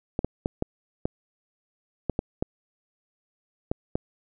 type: clicks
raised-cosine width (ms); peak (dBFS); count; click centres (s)
2; -11; 10; 0.191 / 0.246 / 0.459 / 0.624 / 1.055 / 2.097 / 2.191 / 2.425 / 3.715 / 3.955
effects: none